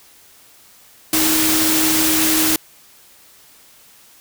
sine tone in noise, 315.9 Hz, D#4, 26 cents sharp, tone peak -19 dBFS, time 1.13-2.56 s, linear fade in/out 2 ms, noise white, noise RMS -17 dBFS, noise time 1.13-2.56 s, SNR -5 dB, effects white hiss -48 dBFS RMS until 4.2 s

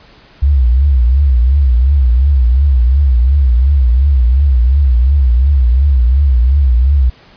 sine tone with vibrato, 65.2 Hz, C2, 5 cents flat, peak -6 dBFS, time 0.42-7.1 s, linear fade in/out 10 ms, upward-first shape triangle, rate 2.8 Hz, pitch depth 210 cents each way, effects pink hiss -43 dBFS RMS until 7.36 s + resampled to 11025 Hz

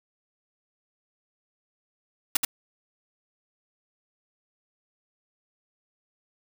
white noise with echo, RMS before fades -21 dBFS, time 2.35-2.37 s, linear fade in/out 5 ms, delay 80 ms, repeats 1, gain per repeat -3 dB, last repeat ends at 2.45 s, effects none

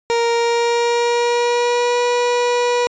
30% pulse tone with pitch glide, 467.5 to 485.7 Hz, A#4 to B4, +5 to -29 cents, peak -12 dBFS, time 0.1-2.87 s, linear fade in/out 0 ms, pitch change +66 cents, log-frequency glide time 0.33-2 s, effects resampled to 16000 Hz

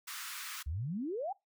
pink high-pass noise, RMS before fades -43 dBFS, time 0.07-0.63 s, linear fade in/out 10 ms, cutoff 1100 Hz, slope 48 dB/octave
sine exponential sweep, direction up, 65.41 to 837 Hz, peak -34 dBFS, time 0.66-1.33 s, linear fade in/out 10 ms
effects noise-tail reverb RT60 0.2 s tail -23 dB re dry

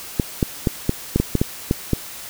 clicks, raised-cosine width 3 ms, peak -3 dBFS, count 10, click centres 0.198 / 0.428 / 0.672 / 0.894 / 1.16 / 1.2 / 1.353 / 1.415 / 1.711 / 1.933 s, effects white hiss -35 dBFS RMS until 2.29 s

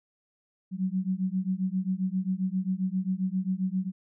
sine beating tone pair, 183.6 / 191.1 Hz, F#3 / G3, -13 / -44 cents, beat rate 7.5 Hz, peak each -29 dBFS, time 0.71-3.92 s, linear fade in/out 50 ms, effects none

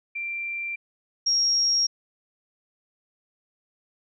sine tone pair in turn, 2361 / 5590 Hz, D7 / F8, +9 / +1 cents, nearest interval octave + minor third, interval 1492 cents, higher second, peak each -28 / -19 dBFS, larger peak second, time 0.15-0.76 / 1.26-1.87 s, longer neither, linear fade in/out 10 ms, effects none

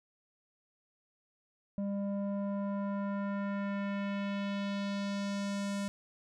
square tone with low-pass filter sweep, 200 Hz, G3, 35 cents sharp, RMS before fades -35 dBFS, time 1.78-5.88 s, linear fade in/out 0 ms, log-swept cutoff 490 to 8900 Hz, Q 1.4, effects none

